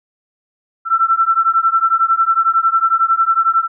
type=beating tone pair; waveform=sine; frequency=1335 / 1346 Hz; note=E6 / E6; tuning=+22 / +36 cents; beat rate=11 Hz; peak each=-14 dBFS; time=0.85-3.68 s; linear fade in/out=50 ms; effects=none